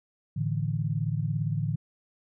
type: chord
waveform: sine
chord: A suspended fourth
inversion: none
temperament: equal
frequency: 110 / 146.83 / 164.81 Hz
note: A2 / D3 / E3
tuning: 0 / 0 / 0 cents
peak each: -30 / -29 / -32 dBFS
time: 0.36-1.76 s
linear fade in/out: 10 ms
effects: none